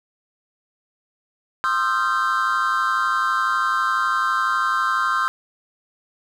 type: tone cluster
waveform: triangle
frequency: 1053 / 1239 / 1351 / 1559 Hz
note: C6 / D#6 / E6 / G6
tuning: +11 / -8 / +42 / -10 cents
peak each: -22 dBFS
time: 1.64-5.28 s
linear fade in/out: 0 ms
effects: none